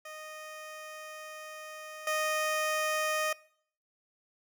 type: tone with level steps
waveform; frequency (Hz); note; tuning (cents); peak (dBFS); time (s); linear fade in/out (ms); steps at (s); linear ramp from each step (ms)
15% pulse; 619; D#5; -9; -36 / -22; 0.05-3.33; 5; 2.07; 2
effects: noise-tail reverb RT60 0.6 s tail -22 dB re dry